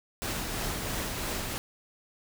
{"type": "noise with tremolo", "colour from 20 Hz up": "pink", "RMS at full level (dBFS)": -32, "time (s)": [0.22, 1.58], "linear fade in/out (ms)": 0, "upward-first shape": "triangle", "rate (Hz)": 3, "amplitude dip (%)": 30, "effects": []}